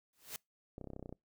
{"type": "noise with exponential growth", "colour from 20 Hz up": "white", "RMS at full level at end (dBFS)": -40, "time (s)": [0.13, 0.36], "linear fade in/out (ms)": 1, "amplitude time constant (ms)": 48}
{"type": "clicks", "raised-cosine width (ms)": 2, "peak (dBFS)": -32, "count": 12, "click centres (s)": [0.781, 0.813, 0.843, 0.873, 0.903, 0.934, 0.964, 0.995, 1.027, 1.059, 1.093, 1.126]}
{"effects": ["noise-tail reverb RT60 0.2 s tail -26 dB re dry"]}